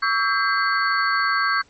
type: tone cluster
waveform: sine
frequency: 1131 / 1312 / 1590 / 2042 / 4434 Hz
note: C#6 / E6 / G6 / C7 / C#8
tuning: +34 / -9 / +24 / -43 / 0 cents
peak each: -23 / -25 / -21 / -29 / -28 dBFS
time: 0.02-1.62 s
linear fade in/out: 10 ms
effects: pink hiss -56 dBFS RMS until 1.69 s + MP3 32 kbps